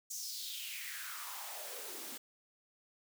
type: noise with high-pass filter sweep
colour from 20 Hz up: white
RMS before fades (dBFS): -44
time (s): 0.1-2.18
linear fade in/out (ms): 10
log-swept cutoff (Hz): 6600 to 250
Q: 4.1
effects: none